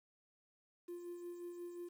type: tone with tremolo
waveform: triangle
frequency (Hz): 349.2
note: F4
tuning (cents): 0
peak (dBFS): -40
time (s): 0.88-1.89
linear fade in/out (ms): 10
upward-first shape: sine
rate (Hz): 5.6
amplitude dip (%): 50
effects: tanh soft clip ceiling -39 dBFS + 11-bit